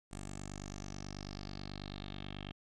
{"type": "tone with low-pass filter sweep", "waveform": "10% pulse", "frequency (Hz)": 49.2, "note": "G1", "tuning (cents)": 7, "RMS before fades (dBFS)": -45, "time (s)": [0.11, 2.52], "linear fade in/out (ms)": 10, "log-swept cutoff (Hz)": [8400, 3100], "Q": 5.1, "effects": []}